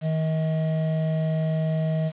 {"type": "tone pair together", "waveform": "triangle", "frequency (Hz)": [158.56, 635], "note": ["D#3", "D#5"], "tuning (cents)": [33, 35], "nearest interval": "2 octaves", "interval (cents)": 2402, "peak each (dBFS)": [-20, -28], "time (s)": [0.01, 2.12], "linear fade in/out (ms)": 50, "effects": ["resampled to 8000 Hz", "8-bit"]}